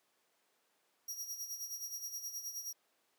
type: tone with tremolo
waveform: sawtooth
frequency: 5690 Hz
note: F8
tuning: 31 cents sharp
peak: -36 dBFS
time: 1.08-2.73 s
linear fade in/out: 5 ms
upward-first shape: sine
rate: 9.5 Hz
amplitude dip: 65%
effects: pink hiss -75 dBFS RMS until 3.18 s + high-pass 400 Hz 12 dB/octave